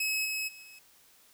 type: tone with level steps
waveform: sawtooth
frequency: 2568 Hz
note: E7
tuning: 46 cents flat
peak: -25 / -28 / -44 / -46 dBFS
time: 0-0.79 s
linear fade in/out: 5 ms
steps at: 0.24 / 0.47 / 0.62 s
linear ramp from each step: 20 ms
effects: white hiss -61 dBFS RMS until 1.33 s